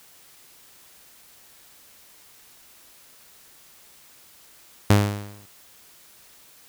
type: tone with exponential decay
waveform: sawtooth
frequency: 102.5 Hz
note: G#2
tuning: 22 cents flat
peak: -7 dBFS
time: 4.9-5.46 s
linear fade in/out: 5 ms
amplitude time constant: 120 ms
effects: white hiss -52 dBFS RMS until 6.68 s